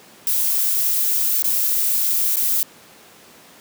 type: noise with dropouts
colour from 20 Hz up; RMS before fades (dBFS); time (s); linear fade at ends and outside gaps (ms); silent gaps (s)
violet; -19; 0.27-2.63; 1; 1.423-1.442 / 2.359-2.368
effects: pink hiss -46 dBFS RMS until 3.6 s + high-pass 200 Hz 12 dB/octave